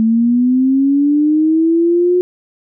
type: linear sweep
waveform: sine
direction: up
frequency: 220 to 362.5 Hz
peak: -9 dBFS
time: 0-2.21 s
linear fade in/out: 0 ms
effects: none